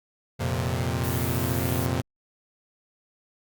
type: chord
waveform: sawtooth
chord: F suspended fourth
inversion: none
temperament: equal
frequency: 87.31 / 116.54 / 130.81 Hz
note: F2 / Bb2 / C3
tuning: 0 / 0 / 0 cents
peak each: -25 dBFS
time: 0.39-2.02 s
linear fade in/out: 20 ms
type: noise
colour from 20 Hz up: violet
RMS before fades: -34 dBFS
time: 1.03-1.87 s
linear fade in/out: 20 ms
effects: Opus 48 kbps